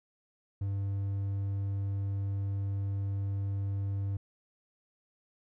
triangle tone, 98.9 Hz, G2, 16 cents sharp, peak -28 dBFS, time 0.61-4.17 s, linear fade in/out 5 ms, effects none

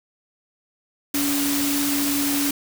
sine tone in noise, 284.1 Hz, C#4, 43 cents sharp, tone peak -22 dBFS, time 1.14-2.51 s, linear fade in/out 5 ms, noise white, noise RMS -25 dBFS, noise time 1.14-2.51 s, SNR 0 dB, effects none

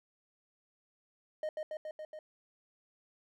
triangle tone with echo, 618 Hz, D#5, 12 cents flat, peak -31 dBFS, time 1.43-1.49 s, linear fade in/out 2 ms, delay 140 ms, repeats 5, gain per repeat -2 dB, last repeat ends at 2.19 s, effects none

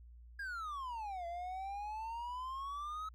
triangle exponential two-way sweep, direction down then up, 1653 to 678 to 1291 Hz, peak -38 dBFS, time 0.39-3.09 s, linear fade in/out 5 ms, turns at 1.26 s, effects added 59 Hz sine -53 dBFS peak until 3.14 s

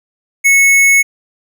sine tone with hard clipping, 2200 Hz, C#7, 14 cents flat, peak -7 dBFS, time 0.44-1.03 s, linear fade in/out 20 ms, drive 17 dB, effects none

